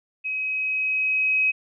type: tone with level ramp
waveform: sine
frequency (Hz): 2540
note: D#7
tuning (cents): +35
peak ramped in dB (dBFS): -25 to -17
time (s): 0.24-1.52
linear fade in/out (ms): 20
effects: none